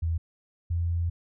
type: tone pair in turn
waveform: sine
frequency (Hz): 82.5 / 85.16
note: E2 / F2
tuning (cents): +2 / -43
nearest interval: minor second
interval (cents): 55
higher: second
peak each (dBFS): -24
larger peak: neither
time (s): 0.02-0.18 / 0.7-1.1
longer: second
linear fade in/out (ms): 10
effects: none